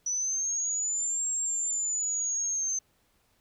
sine linear two-way sweep, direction up then down, 5900 to 7550 to 6220 Hz, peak -27 dBFS, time 0.06-2.79 s, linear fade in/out 5 ms, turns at 1.3 s, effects pink hiss -69 dBFS RMS until 3.4 s

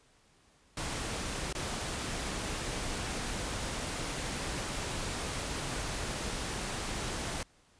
pink noise with dropouts, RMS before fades -36 dBFS, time 0.77-7.43 s, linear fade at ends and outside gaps 2 ms, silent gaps 1.527-1.55 s, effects pink hiss -65 dBFS RMS until 7.79 s + resampled to 22050 Hz

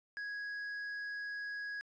sine tone with hard clipping, 1661.2 Hz, G#6, in tune, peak -40 dBFS, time 0.17-1.81 s, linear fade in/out 0 ms, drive 4 dB, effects resampled to 22050 Hz

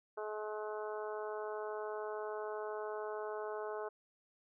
harmonic tone, 213 Hz, G#3, 44 cents sharp, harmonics 2 / 3 / 4 / 5 / 6 / 7, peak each -41 / -45 / -47 / -49 / -51 / -52 dBFS, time 0.17-3.89 s, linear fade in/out 10 ms, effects none

